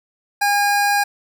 25% pulse tone, 814 Hz, G#5, 35 cents flat, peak -11 dBFS, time 0.41-1.04 s, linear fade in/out 10 ms, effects none

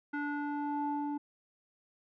square tone with low-pass filter sweep, 291.1 Hz, D4, 15 cents flat, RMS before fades -35 dBFS, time 0.13-1.18 s, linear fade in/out 10 ms, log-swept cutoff 1600 to 680 Hz, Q 3.7, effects none

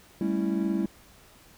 triangle chord, A dominant seventh, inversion third, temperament just, 198 / 220 / 275 / 330 Hz, G3 / A3 / C#4 / E4, +18 / 0 / -14 / +2 cents, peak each -26 / -30 / -32 / -27 dBFS, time 0.21-0.86 s, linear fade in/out 2 ms, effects pink hiss -55 dBFS RMS until 1.57 s

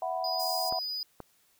sine chord, E suspended second, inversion none, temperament just, 659.3 / 741.7 / 988.9 Hz, E5 / F#5 / B5, 0 / +4 / +2 cents, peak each -34 / -32 / -38 dBFS, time 0.02-0.79 s, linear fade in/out 2 ms
triangle tone, 4954 Hz, D#8, 8 cents flat, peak -31 dBFS, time 0.24-1.03 s, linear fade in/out 2 ms
white high-pass noise, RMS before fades -40 dBFS, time 0.39-0.7 s, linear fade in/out 10 ms, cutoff 5100 Hz, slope 48 dB/octave
clicks, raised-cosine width 1 ms, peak -25 / -26 dBFS, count 2, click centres 0.725 / 1.203 s
effects white hiss -67 dBFS RMS until 1.59 s

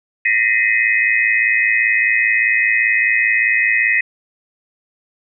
sine tone cluster, 1840 / 1945 / 2063 / 2521 Hz, A#6 / B6 / C7 / D#7, -23 / -27 / -25 / +22 cents, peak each -18 dBFS, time 0.25-4.01 s, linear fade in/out 5 ms, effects none

